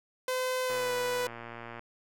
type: tone with pitch glide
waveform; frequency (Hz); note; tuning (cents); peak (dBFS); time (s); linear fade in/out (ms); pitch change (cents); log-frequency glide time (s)
sawtooth; 511 to 494.2; C5 to B4; -41 to +1; -25; 0.28-1.27; 2; -58; 0.64-0.93
type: click train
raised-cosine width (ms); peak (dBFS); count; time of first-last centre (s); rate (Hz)
0.5; -27; 129; 0.7-1.794; 117
effects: none